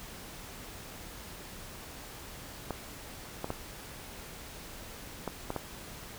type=clicks; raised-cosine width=1 ms; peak=-19 dBFS; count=6; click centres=2.707 / 3.444 / 3.504 / 5.277 / 5.504 / 5.563 s; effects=pink hiss -46 dBFS RMS until 6.18 s